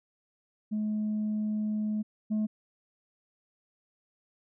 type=tone pair in turn; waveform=sine; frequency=213.1 / 214.5 Hz; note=G#3 / A3; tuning=+45 / -44 cents; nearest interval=unison; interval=11 cents; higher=second; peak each=-26 / -23 dBFS; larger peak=second; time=0.71-2.03 / 2.3-2.47 s; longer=first; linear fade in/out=20 ms; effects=tanh soft clip ceiling -25 dBFS